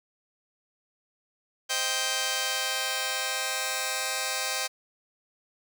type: chord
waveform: 5% pulse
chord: C minor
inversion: none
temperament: just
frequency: 523.3 / 627.9 / 784.9 Hz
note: C5 / Eb5 / G5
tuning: 0 / +16 / +2 cents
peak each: -21 / -22 / -19 dBFS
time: 1.69-4.68 s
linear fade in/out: 20 ms
effects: none